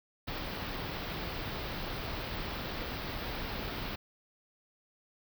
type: band-stop noise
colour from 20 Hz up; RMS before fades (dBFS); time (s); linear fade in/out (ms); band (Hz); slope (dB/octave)
pink; -38; 0.27-3.96; 10; 5000 to 15000; 48
effects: none